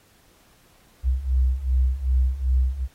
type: beating tone pair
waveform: sine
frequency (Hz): 62.5 / 65.1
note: B1 / C2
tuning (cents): +21 / -8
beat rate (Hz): 2.6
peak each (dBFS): -23 / -20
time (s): 1.03-2.88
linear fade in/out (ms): 50
effects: pink hiss -58 dBFS RMS until 2.94 s + AAC 48 kbps